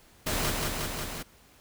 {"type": "noise with echo", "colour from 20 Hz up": "pink", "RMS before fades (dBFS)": -29, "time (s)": [0.26, 0.51], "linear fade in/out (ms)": 10, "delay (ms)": 180, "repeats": 4, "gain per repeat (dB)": -2, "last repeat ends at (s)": 1.23, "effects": ["pink hiss -58 dBFS RMS until 1.6 s"]}